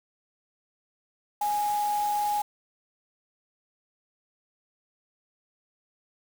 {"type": "tone in noise", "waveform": "sine", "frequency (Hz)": 830, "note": "G#5", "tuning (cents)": -1, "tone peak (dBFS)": -24, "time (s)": [1.41, 2.42], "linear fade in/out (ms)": 5, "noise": "white", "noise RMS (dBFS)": -40, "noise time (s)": [1.41, 2.42], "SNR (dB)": 13, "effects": []}